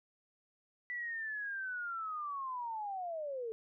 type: linear sweep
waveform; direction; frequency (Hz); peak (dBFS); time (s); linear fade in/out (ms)
sine; down; 1975.5 to 433.2; -37; 0.9-3.52; 0
effects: none